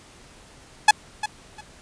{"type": "tone with echo", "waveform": "sawtooth", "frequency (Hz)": 850, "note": "G#5", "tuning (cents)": 40, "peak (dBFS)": -5, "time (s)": [0.88, 0.91], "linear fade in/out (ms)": 5, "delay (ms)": 350, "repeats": 2, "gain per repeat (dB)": -14, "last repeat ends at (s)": 1.61, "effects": ["pink hiss -49 dBFS RMS until 1.81 s", "resampled to 22050 Hz"]}